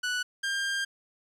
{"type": "tone pair in turn", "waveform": "sawtooth", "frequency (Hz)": [1480, 1598.5], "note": ["F#6", "G6"], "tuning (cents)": [0, 33], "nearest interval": "minor second", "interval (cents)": 133, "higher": "second", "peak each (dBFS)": -24, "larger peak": "neither", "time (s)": [[0.03, 0.23], [0.43, 0.85]], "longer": "second", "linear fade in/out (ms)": 10, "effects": ["low-pass 8000 Hz 12 dB/octave", "10-bit"]}